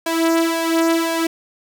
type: tone with flanger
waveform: sawtooth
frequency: 329.6 Hz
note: E4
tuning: in tune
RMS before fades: -18 dBFS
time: 0.06-1.27 s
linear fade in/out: 5 ms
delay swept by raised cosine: 1.8 to 3.2 ms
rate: 1.9 Hz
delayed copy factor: +0.7
effects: none